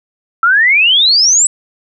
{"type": "exponential sweep", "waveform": "sine", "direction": "up", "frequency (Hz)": [1318.5, 7980], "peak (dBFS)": -6, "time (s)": [0.43, 1.47], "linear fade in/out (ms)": 2, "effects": []}